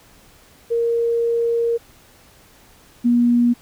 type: tone pair in turn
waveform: sine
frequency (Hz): 466.2 / 239.9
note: A#4 / A#3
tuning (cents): 0 / +50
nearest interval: octave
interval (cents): 1150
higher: first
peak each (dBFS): -16 / -12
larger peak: second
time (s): 0.7-1.78 / 3.04-3.54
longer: first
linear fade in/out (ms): 20
effects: pink hiss -50 dBFS RMS until 3.61 s